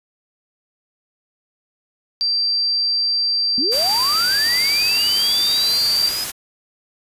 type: tone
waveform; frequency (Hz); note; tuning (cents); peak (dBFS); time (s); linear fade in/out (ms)
sine; 4699; D8; 0; -16; 2.21-6.09; 0
type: linear sweep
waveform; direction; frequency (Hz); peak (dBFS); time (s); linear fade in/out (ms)
sine; up; 225.9 to 5050; -22; 3.58-6.24; 0
type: noise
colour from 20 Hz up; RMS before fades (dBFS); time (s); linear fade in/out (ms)
white; -26; 3.71-6.32; 20
effects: resampled to 32000 Hz